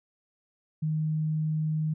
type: tone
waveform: sine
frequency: 155.56 Hz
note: D#3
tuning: in tune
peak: -25 dBFS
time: 0.82-1.94 s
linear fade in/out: 10 ms
effects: none